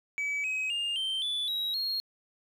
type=tone with pitch steps; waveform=sine; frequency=2287 / 2538 / 2816 / 3124 / 3466 / 3846 / 4268 Hz; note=D7 / D#7 / F7 / G7 / A7 / B7 / C8; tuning=-47 / +34 / +14 / -7 / -27 / -47 / +34 cents; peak=-26 dBFS; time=0.18-2 s; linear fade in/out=0 ms; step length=260 ms; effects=tanh soft clip ceiling -28 dBFS + 10-bit